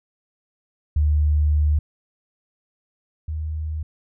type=tone pair in turn; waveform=sine; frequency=75 / 77.76 Hz; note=D2 / D#2; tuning=+37 / 0 cents; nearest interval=minor second; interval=63 cents; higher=second; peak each=-15 / -24 dBFS; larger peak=first; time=0.96-1.79 / 3.28-3.83 s; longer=first; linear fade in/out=5 ms; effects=none